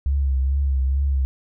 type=tone with vibrato; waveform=sine; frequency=67.8 Hz; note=C#2; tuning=38 cents flat; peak=-17 dBFS; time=0.06-1.25 s; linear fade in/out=0 ms; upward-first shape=triangle; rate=2.3 Hz; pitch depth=66 cents each way; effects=none